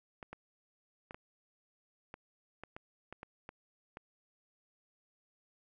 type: clicks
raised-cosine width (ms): 0.5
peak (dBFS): -30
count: 11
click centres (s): 0.228 / 0.33 / 1.109 / 1.145 / 2.141 / 2.636 / 2.765 / 3.126 / 3.231 / 3.491 / 3.971
effects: none